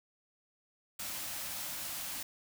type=band-stop noise; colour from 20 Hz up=white; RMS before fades=-40 dBFS; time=0.99-2.23 s; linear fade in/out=5 ms; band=350 to 510 Hz; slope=96 dB/octave; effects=none